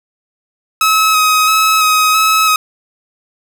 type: tone with vibrato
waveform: sawtooth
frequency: 1276 Hz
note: D#6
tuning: 43 cents sharp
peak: -5 dBFS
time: 0.81-2.56 s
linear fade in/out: 2 ms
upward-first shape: square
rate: 1.5 Hz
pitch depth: 17 cents each way
effects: 7-bit